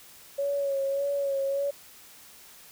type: tone with vibrato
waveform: sine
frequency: 556 Hz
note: C#5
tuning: 5 cents sharp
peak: -25 dBFS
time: 0.38-1.71 s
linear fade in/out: 10 ms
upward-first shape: sine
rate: 1.7 Hz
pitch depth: 32 cents each way
effects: white hiss -51 dBFS RMS until 2.71 s